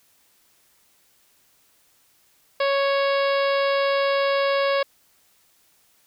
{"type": "harmonic tone", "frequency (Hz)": 554.4, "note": "C#5", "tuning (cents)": 0, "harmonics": [1, 2, 3, 4, 5, 6, 7, 8, 9], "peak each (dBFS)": [-20, -26, -30, -32, -34, -36, -37, -38, -39], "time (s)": [2.6, 4.83], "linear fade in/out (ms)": 5, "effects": ["white hiss -61 dBFS RMS until 6.06 s"]}